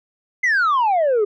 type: exponential sweep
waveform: sine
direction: down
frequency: 2093 to 398.7 Hz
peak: -12 dBFS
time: 0.43-1.25 s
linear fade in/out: 10 ms
effects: tanh soft clip ceiling -13 dBFS